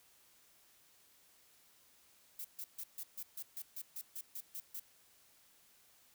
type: noise bursts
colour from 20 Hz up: violet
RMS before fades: -44 dBFS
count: 13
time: 2.39-4.798 s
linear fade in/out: 5 ms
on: 56 ms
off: 140 ms
effects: white hiss -67 dBFS RMS until 6.14 s